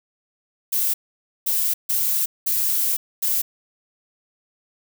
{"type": "noise bursts at uneven times", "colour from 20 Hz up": "violet", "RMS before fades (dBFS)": -21, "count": 5, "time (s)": [[0.72, 0.94], [1.46, 1.74], [1.89, 2.26], [2.46, 2.97], [3.22, 3.42]], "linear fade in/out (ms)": 10, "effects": []}